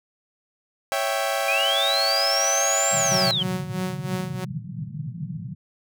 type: chord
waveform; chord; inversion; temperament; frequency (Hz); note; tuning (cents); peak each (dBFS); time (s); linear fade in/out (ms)
sawtooth; C# diminished; none; equal; 554.4 / 659.3 / 784; C#5 / E5 / G5; 0 / 0 / 0; -23; 0.92-3.31; 0
type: linear two-way sweep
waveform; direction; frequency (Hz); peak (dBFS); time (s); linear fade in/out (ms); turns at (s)
sine; up then down; 2375 to 7560 to 2969; -21; 1.48-3.43; 5; 2.94
type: band-pass noise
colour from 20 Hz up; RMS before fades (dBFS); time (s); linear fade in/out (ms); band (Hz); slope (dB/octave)
pink; -32; 2.91-5.55; 20; 120 to 180; 48
type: tone with tremolo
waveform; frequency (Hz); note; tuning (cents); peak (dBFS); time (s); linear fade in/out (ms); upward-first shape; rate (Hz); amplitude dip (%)
sawtooth; 185; F#3; 0; -21; 3.11-4.45; 10; sine; 3.1; 75
effects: none